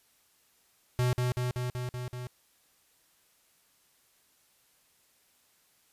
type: tone with echo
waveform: square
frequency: 124.4 Hz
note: B2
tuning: 13 cents sharp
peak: -25 dBFS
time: 0.99-1.13 s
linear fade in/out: 0 ms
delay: 190 ms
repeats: 6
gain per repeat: -2 dB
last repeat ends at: 2.27 s
effects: white hiss -67 dBFS RMS until 5.92 s + resampled to 32000 Hz